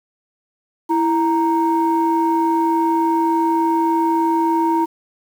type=tone pair together; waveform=sine; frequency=330 / 931.7 Hz; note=E4 / A#5; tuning=+2 / -1 cents; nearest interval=octave + tritone; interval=1797 cents; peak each=-16 dBFS; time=0.89-4.86 s; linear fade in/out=20 ms; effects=tanh soft clip ceiling -8 dBFS + 7-bit